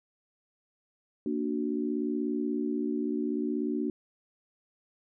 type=chord; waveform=sine; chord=Bb augmented; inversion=none; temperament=equal; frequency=233.1 / 293.7 / 370 Hz; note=Bb3 / D4 / F#4; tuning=0 / 0 / 0 cents; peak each=-32 / -31 / -34 dBFS; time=1.26-3.9 s; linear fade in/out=2 ms; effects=none